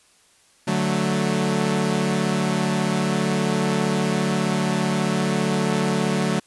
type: chord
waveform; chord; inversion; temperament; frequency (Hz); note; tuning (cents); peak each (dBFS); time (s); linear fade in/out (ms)
sawtooth; D major; none; equal; 146.83 / 185 / 220; D3 / F#3 / A3; 0 / 0 / 0; -22 / -19 / -20; 0.67-6.4; 10
effects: white hiss -57 dBFS RMS until 6.46 s + resampled to 24000 Hz